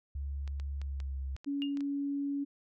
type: tone with pitch glide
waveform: sine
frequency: 69.9 to 67.17 Hz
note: C#2 to C2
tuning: +15 to +46 cents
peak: -34 dBFS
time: 0.15-1.36 s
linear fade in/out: 5 ms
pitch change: -69 cents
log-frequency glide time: 0.77-1.2 s
type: clicks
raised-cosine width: 0.2 ms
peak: -32 dBFS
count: 8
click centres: 0.477 / 0.599 / 0.816 / 1.002 / 1.365 / 1.445 / 1.772 / 1.807 s
type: tone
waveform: sine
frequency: 281.9 Hz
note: C#4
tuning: 29 cents sharp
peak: -31 dBFS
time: 1.46-2.45 s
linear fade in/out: 20 ms
type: tone with exponential decay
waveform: sine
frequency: 2832 Hz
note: F7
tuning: 23 cents sharp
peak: -33 dBFS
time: 1.62-1.76 s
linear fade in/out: 0 ms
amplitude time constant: 29 ms
effects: none